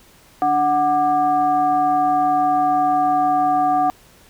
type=tone with frequency modulation; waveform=sine; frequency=740 Hz; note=F#5; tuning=in tune; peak=-14 dBFS; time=0.42-3.9 s; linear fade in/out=0 ms; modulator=447 Hz; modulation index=0.64; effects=pink hiss -50 dBFS RMS until 4.29 s